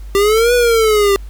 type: exponential two-way sweep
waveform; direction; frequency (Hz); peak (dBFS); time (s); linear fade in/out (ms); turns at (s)
square; up then down; 392 to 492.3 to 392; -10; 0.15-1.16; 0; 0.54
effects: added 50 Hz sine -27 dBFS peak until 1.29 s + pink hiss -48 dBFS RMS until 1.29 s